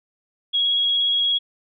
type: tone with vibrato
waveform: sine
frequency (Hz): 3314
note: G#7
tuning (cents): -4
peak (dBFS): -17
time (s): 0.53-1.39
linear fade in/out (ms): 20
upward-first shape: sine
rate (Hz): 17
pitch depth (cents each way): 12
effects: none